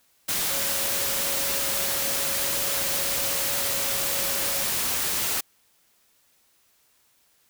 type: tone in noise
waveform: sine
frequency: 554 Hz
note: C#5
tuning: 1 cent flat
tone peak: -37 dBFS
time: 0.5-4.64 s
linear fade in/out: 10 ms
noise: white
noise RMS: -26 dBFS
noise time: 0.28-5.41 s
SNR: -14 dB
effects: white hiss -64 dBFS RMS until 7.49 s